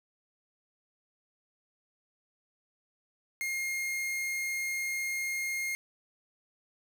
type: tone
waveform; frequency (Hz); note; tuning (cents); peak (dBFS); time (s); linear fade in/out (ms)
45% pulse; 2133; C7; +33; -31; 3.41-5.75; 0
effects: none